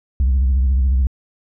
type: tone with vibrato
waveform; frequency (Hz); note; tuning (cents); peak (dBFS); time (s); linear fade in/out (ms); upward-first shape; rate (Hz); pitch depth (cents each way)
sine; 65.41; C2; 0; -10; 0.2-1.07; 0; triangle; 14; 150
effects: tanh soft clip ceiling -11 dBFS